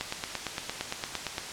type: click train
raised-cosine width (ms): 0.2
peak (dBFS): -13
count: 13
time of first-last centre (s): 0.01-1.381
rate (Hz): 8.75
effects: white hiss -38 dBFS RMS until 1.52 s + low-pass 7000 Hz 12 dB/octave